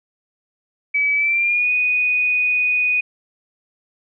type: tone with pitch glide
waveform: sine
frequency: 2288 to 2481 Hz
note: D7 to D#7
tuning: -46 to -6 cents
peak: -15 dBFS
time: 0.94-3.01 s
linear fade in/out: 10 ms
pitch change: +140 cents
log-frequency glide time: 1.15-1.7 s
effects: none